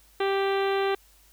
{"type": "harmonic tone with a mistuned harmonic", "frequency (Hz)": 392, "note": "G4", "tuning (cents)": 0, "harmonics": [1, 2, 3, 4, 5, 6, 7, 8, 9, 10], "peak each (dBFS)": [-24, -30, -34, -36, -38, -40, -41, -42, -43, -44], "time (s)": [0.2, 0.95], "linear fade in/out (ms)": 5, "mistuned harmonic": 10, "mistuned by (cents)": 29, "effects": ["added 50 Hz sine -59 dBFS peak until 1.32 s", "white hiss -59 dBFS RMS until 1.32 s"]}